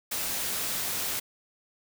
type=noise; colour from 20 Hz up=white; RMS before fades=-31 dBFS; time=0.11-1.2 s; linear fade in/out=10 ms; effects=none